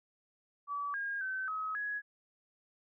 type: tone with pitch steps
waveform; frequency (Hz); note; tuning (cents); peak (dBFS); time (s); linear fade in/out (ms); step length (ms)
sine; 1147 / 1623 / 1534 / 1276 / 1673; D6 / G#6 / G6 / D#6 / G#6; -41 / -40 / -38 / +43 / +12; -34; 0.67-2.02; 50; 270
effects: none